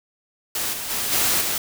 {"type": "noise with level steps", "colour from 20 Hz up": "white", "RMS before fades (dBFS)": [-25, -30, -25, -20, -24], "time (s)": [0.55, 1.58], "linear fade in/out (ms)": 2, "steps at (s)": [0.72, 0.89, 1.11, 1.4], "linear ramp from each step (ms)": 20, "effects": []}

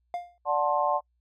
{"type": "tone with exponential decay", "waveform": "triangle", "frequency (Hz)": 703, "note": "F5", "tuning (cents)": 11, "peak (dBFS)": -24, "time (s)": [0.14, 0.38], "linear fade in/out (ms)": 1, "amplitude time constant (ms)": 51}
{"type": "chord", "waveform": "sine", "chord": "D dominant seventh", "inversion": "none", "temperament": "just", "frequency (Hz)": [587.3, 734.2, 881, 1057.2], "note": ["D5", "F#5", "A5", "C6"], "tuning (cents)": [0, -14, 2, 18], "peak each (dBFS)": -28, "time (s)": [0.45, 1.01], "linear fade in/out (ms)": 50}
{"effects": ["noise-tail reverb RT60 0.1 s tail -26 dB re dry", "added 60 Hz sine -69 dBFS peak until 1.2 s"]}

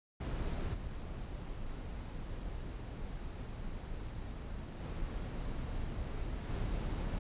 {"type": "noise with level steps", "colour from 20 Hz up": "brown", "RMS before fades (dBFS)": [-36, -42, -39, -36], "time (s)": [0.2, 7.19], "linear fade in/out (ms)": 10, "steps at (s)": [0.73, 4.79, 6.48], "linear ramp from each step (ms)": 20, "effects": ["resampled to 8000 Hz"]}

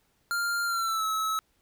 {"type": "tone with pitch glide", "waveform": "square", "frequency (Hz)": [1396.9, 1295.8], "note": ["F6", "E6"], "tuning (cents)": [0, -30], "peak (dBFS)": -27, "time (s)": [0.31, 1.39], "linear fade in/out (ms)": 0, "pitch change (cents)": -130, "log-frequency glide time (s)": [0.65, 1.06], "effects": ["pink hiss -70 dBFS RMS until 1.61 s"]}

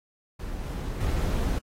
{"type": "noise with level steps", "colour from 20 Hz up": "brown", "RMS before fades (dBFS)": [-34, -32, -26], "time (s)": [0.39, 1.59], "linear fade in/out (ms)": 10, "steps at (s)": [0.63, 1], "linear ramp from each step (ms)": 10, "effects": ["AAC 48 kbps"]}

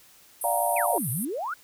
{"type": "band-pass noise", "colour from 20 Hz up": "white", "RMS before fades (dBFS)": -33, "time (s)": [0.41, 1.25], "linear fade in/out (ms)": 5, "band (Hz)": [8900, 13000], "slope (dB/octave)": 96}
{"type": "chord", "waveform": "sine", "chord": "G minor seventh", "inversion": "second", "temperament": "equal with one note detuned", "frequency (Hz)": [587.3, 698.5, 765.2, 932.3], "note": ["D5", "F5", "G5", "Bb5"], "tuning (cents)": [0, 0, -42, 0], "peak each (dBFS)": [-29, -26, -32, -28], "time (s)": [0.44, 0.98], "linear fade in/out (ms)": 2}
{"type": "exponential two-way sweep", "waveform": "sine", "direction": "down then up", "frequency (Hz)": [2657, 110, 1540], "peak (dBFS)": -28, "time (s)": [0.76, 1.54], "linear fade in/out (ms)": 5, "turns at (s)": 1.1}
{"effects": ["white hiss -55 dBFS RMS until 1.63 s"]}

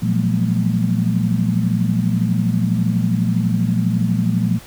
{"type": "tone cluster", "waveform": "sine", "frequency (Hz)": [117.2, 173.1, 185.3, 213.1, 234.9], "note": ["A#2", "F3", "F#3", "G#3", "A#3"], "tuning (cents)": [10, -15, 3, 45, 13], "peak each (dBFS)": [-20, -20, -21, -22, -26], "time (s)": [0.02, 4.59], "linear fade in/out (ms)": 10, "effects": ["pink hiss -41 dBFS RMS until 4.66 s"]}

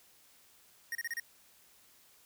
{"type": "tone bursts", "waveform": "square", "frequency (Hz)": 1864.7, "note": "A#6", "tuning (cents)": 0, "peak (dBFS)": -35, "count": 5, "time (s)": [0.92, 1.199], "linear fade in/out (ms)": 2, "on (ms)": 31, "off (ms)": 31, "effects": ["white hiss -63 dBFS RMS until 2.25 s"]}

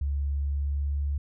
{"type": "tone with pitch glide", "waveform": "sine", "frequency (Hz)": [70.6, 71.38], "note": ["C#2", "D2"], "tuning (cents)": [32, -49], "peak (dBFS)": -25, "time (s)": [0.01, 1.18], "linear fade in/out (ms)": 5, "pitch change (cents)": 19, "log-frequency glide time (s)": [0.37, 1.03], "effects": []}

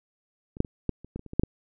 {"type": "clicks", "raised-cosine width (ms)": 3, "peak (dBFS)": [-28, -7, -25, -12, -30, -21, -28, -30, -24, -7, -11], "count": 11, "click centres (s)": [0.569, 0.604, 0.648, 0.893, 1.046, 1.16, 1.194, 1.263, 1.334, 1.396, 1.435], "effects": []}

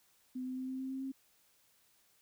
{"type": "tone with pitch steps", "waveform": "sine", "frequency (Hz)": [254.8, 256.9, 259, 261.1, 263.2, 265.3, 267.5], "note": ["C4", "C4", "C4", "C4", "C4", "C4", "C4"], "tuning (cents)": [-46, -32, -17, -3, 10, 24, 38], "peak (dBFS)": -37, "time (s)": [0.35, 1.12], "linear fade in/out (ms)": 10, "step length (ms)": 110, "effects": ["white hiss -70 dBFS RMS until 2.21 s"]}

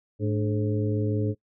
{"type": "harmonic tone with a mistuned harmonic", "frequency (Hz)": 106.4, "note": "G#2", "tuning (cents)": 42, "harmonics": [1, 2, 3, 4, 5], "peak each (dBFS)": [-25, -33, -30, -31, -37], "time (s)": [0.19, 1.35], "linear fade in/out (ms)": 50, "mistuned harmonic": 3, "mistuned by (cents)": -120, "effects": ["noise-tail reverb RT60 0.1 s tail -23 dB re dry"]}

